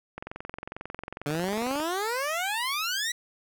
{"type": "click train", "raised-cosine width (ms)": 0.5, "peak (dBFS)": -21, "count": 37, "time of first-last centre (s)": [0.18, 1.802], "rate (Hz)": 22.2}
{"type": "exponential sweep", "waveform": "15% pulse", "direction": "up", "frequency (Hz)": [140.7, 1975.5], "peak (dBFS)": -21, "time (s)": [1.26, 3.12], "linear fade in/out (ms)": 5}
{"effects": []}